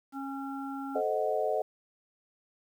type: harmonic tone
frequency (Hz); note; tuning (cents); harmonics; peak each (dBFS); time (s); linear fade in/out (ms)
273.4; C#4; -24; 1 / 3 / 5; -36 / -41 / -43; 0.12-1.02; 50
type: chord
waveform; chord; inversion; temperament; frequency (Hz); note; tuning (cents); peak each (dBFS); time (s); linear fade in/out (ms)
sine; A diminished seventh; none; equal with one note detuned; 436.5 / 523.3 / 622.3 / 740; A4 / C5 / Eb5 / Gb5; -14 / 0 / 0 / 0; -32 / -34 / -31 / -33; 0.95-1.62; 5
effects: 10-bit